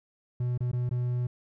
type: tone with dropouts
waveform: triangle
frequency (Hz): 123.1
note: B2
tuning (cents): -5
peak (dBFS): -24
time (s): 0.4-1.27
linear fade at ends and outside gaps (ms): 5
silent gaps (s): 0.577-0.605 / 0.716-0.73 / 0.893-0.91
effects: none